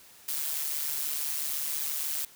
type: noise with amplitude modulation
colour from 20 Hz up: blue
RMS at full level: -29 dBFS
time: 0.28-2.25 s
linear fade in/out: 5 ms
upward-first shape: sine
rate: 146 Hz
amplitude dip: 65%
effects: white hiss -54 dBFS RMS until 2.35 s